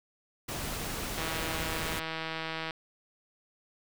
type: noise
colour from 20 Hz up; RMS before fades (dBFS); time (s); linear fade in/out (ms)
pink; -36; 0.48-2; 10
type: click train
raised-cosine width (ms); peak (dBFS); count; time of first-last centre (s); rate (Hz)
0.3; -19; 247; 1.18-2.708; 161
effects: none